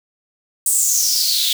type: noise with high-pass filter sweep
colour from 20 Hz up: white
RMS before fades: -17 dBFS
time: 0.66-1.53 s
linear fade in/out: 2 ms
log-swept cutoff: 8700 to 3400 Hz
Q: 6.3
effects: none